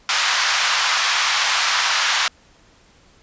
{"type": "band-pass noise", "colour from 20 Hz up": "pink", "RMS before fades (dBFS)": -19, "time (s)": [0.09, 2.28], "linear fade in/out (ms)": 2, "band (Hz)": [980, 6400], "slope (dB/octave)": 24, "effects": ["pink hiss -53 dBFS RMS until 3.22 s", "resampled to 16000 Hz"]}